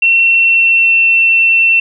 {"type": "tone with pitch glide", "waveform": "sine", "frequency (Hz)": [2714, 2695], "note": ["E7", "E7"], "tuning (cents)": [50, 38], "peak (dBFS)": -6, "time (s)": [0.02, 1.8], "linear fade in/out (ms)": 5, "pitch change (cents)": -12, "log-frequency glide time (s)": [0.25, 1.27], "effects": []}